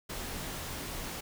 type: noise with comb filter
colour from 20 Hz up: pink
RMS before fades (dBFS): -39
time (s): 0.09-1.21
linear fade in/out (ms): 10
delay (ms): 20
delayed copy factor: -0.55
effects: none